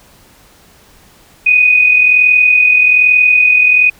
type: tone with amplitude modulation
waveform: sine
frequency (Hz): 2489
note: D#7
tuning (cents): 0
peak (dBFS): -3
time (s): 1.46-3.9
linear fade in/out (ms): 10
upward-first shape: sine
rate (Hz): 41.2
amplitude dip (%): 50
effects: pink hiss -45 dBFS RMS until 3.99 s